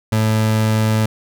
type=tone; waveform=30% pulse; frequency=109.4 Hz; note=A2; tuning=9 cents flat; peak=-11 dBFS; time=0.12-1.06 s; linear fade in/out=5 ms; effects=none